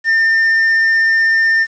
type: tone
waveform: triangle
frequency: 1804 Hz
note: A6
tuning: 43 cents sharp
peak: -8 dBFS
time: 0.04-1.67 s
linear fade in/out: 50 ms
effects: resampled to 16000 Hz + 7-bit